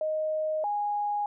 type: tone pair in turn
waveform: sine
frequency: 622.3 / 825.6 Hz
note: D#5 / G#5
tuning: 0 / -10 cents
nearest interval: perfect fourth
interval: 490 cents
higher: second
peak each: -26 dBFS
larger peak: neither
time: 0.01-0.64 / 0.64-1.26 s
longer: first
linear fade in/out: 2 ms
effects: none